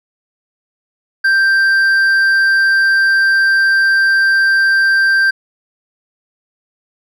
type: tone with hard clipping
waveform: sine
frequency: 1573 Hz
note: G6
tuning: 6 cents sharp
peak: -10 dBFS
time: 1.24-5.31 s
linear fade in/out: 10 ms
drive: 4 dB
effects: none